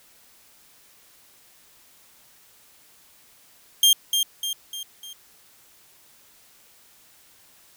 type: tone with echo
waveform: sawtooth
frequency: 3200 Hz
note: G7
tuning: 35 cents sharp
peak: -10 dBFS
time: 3.83-3.93 s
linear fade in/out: 2 ms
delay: 300 ms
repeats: 4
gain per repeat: -6 dB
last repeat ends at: 5.13 s
effects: white hiss -55 dBFS RMS until 7.76 s